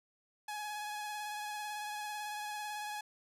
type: tone with vibrato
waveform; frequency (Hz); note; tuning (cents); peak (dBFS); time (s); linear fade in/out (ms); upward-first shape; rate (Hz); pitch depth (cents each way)
sawtooth; 840; G#5; +19; -35; 0.48-3.01; 5; sine; 18; 22
effects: resampled to 32000 Hz + 12-bit